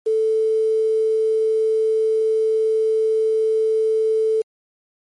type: tone with quantisation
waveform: sine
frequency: 440 Hz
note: A4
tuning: in tune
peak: -15 dBFS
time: 0.06-4.42 s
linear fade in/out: 10 ms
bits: 7
effects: MP3 48 kbps